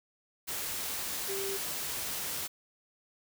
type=tone in noise; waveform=sine; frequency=392 Hz; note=G4; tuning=in tune; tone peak=-35 dBFS; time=1.28-1.58 s; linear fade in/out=20 ms; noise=white; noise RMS=-36 dBFS; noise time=0.47-2.48 s; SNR=-2 dB; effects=none